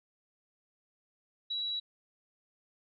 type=tone; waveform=sine; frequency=3904 Hz; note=B7; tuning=21 cents flat; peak=-32 dBFS; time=1.5-1.8 s; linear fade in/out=10 ms; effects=none